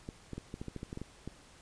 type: clicks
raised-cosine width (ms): 3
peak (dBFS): -27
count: 12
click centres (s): 0.089 / 0.333 / 0.38 / 0.541 / 0.615 / 0.683 / 0.763 / 0.831 / 0.929 / 0.974 / 1.016 / 1.276
effects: pink hiss -58 dBFS RMS until 1.61 s + resampled to 22050 Hz